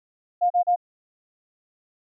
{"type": "tone bursts", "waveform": "sine", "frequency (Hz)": 709, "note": "F5", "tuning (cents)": 26, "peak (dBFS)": -16, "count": 3, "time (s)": [0.41, 0.761], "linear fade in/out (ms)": 20, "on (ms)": 93, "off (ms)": 36, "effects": []}